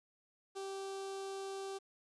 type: tone with notch filter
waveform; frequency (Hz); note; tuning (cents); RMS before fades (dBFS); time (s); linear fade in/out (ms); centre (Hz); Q
sawtooth; 389.3; G4; -12; -43; 0.55-1.79; 20; 2000; 1.2
effects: resampled to 22050 Hz + 11-bit